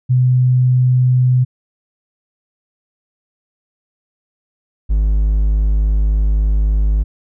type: tone pair in turn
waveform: sine / triangle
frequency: 126.5 / 51.79 Hz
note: B2 / G#1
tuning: +42 / -4 cents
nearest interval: octave + minor third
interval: 1546 cents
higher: first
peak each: -9 dBFS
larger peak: neither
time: 0.09-1.45 / 4.89-7.04 s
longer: second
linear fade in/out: 20 ms
effects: none